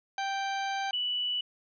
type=harmonic tone; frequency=784 Hz; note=G5; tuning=in tune; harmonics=1 / 2 / 3 / 4 / 5 / 6 / 8; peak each=-31 / -37 / -41 / -43 / -45 / -47 / -49 dBFS; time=0.18-0.91 s; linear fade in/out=2 ms
type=tone; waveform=sine; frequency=2960 Hz; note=F#7; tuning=in tune; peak=-28 dBFS; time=0.93-1.41 s; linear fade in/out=5 ms
effects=none